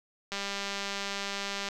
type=click train; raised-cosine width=0.2 ms; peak=-17 dBFS; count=273; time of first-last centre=0.32-1.687 s; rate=199 Hz; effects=none